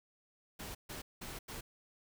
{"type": "noise bursts at uneven times", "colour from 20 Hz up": "pink", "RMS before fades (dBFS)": -45, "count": 4, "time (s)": [[0.59, 0.75], [0.89, 1.02], [1.21, 1.39], [1.48, 1.61]], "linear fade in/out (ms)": 10, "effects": []}